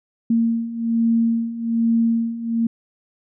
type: beating tone pair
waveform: sine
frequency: 228.9 / 230.1 Hz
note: A#3 / A#3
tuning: -31 / -22 cents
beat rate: 1.2 Hz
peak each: -22 / -18 dBFS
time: 0.3-2.67 s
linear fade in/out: 5 ms
effects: none